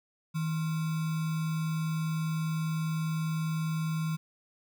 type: tone with sample-and-hold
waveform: sine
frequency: 160 Hz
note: D#3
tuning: 49 cents sharp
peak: -28 dBFS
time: 0.34-4.17 s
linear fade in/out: 20 ms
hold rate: 1225 Hz
effects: none